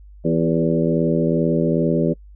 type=harmonic tone with a mistuned harmonic; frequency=82.41 Hz; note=E2; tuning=in tune; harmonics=2 / 3 / 4 / 5 / 6 / 7; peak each=-20 / -22 / -23 / -24 / -25 / -25 dBFS; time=0.24-2.14 s; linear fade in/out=20 ms; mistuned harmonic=5; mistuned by=-28 cents; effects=noise-tail reverb RT60 0.1 s tail -26 dB re dry + added 50 Hz sine -40 dBFS peak until 2.35 s